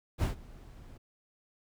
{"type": "noise with ADSR envelope", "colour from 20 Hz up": "brown", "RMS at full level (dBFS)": -26, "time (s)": [0.18, 0.98], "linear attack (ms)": 49, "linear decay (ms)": 120, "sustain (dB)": -24, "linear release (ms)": 13, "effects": []}